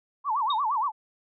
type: tone with vibrato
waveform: sine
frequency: 997 Hz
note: B5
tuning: 16 cents sharp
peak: -23 dBFS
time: 0.24-0.92 s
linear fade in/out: 50 ms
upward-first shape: sine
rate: 8.6 Hz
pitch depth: 270 cents each way
type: tone with exponential decay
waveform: sine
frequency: 3716 Hz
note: A#7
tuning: 6 cents flat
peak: -25 dBFS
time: 0.5-0.61 s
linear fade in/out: 5 ms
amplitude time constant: 23 ms
effects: none